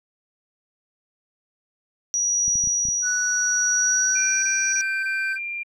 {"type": "tone with tremolo", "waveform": "sine", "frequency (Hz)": 5800, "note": "F#8", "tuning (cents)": -35, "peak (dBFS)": -18, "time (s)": [2.14, 4.81], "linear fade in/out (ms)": 0, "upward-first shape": "triangle", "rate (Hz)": 0.71, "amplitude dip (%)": 40}
{"type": "clicks", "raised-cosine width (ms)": 5, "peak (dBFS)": -25, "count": 6, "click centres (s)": [2.48, 2.556, 2.639, 2.673, 2.853, 2.887]}
{"type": "tone with pitch glide", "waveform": "triangle", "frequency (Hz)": [1480, 1553.6], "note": ["F#6", "G6"], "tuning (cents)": [0, -16], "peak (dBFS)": -22, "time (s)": [3.02, 5.39], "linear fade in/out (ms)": 50, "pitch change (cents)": 84, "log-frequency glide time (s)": [3.72, 4.47]}
{"type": "tone bursts", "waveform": "sine", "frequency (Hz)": 2387, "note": "D7", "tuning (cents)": 28, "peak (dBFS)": -27, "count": 5, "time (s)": [4.15, 5.634], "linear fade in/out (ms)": 10, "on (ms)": 280, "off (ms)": 21}
{"effects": []}